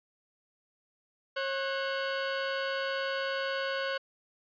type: tone pair together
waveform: sawtooth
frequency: 542 / 1484.2 Hz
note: C#5 / F#6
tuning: -39 / +5 cents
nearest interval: octave + perfect fourth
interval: 1744 cents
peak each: -28 / -31 dBFS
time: 1.36-3.98 s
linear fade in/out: 10 ms
effects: resampled to 11025 Hz